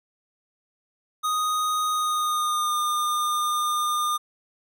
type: tone with pitch glide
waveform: square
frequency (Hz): 1244.5 to 1211.2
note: D#6 to D#6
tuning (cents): 0 to -47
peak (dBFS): -23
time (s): 1.23-4.18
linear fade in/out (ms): 20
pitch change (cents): -47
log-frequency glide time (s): 1.92-2.75
effects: none